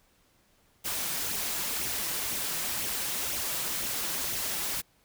white noise with flanger, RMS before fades -32 dBFS, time 0.84-4.82 s, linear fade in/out 20 ms, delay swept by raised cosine 0.32 to 6.12 ms, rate 2 Hz, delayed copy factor +0.5, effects pink hiss -66 dBFS RMS until 5.04 s

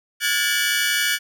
sawtooth tone cluster, 1442 / 1650 / 1754 / 2286 / 2956 Hz, F#6 / G#6 / A6 / D7 / F#7, -45 / -12 / -6 / -47 / -2 cents, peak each -22 dBFS, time 0.2-1.19 s, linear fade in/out 50 ms, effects none

